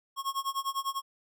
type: tone with tremolo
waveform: square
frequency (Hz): 1090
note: C#6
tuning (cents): -29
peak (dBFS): -28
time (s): 0.16-1.02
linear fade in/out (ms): 50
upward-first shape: sine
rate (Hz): 10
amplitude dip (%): 95
effects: none